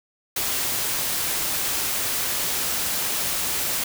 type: noise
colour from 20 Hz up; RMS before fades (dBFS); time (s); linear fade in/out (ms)
white; -25; 0.36-3.84; 5
effects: none